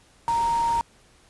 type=tone in noise; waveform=sine; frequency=930 Hz; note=A#5; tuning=4 cents flat; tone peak=-20 dBFS; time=0.28-0.81 s; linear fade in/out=0 ms; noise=pink; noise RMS=-37 dBFS; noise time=0.28-0.81 s; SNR=+14 dB; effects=pink hiss -57 dBFS RMS until 1.29 s + resampled to 24000 Hz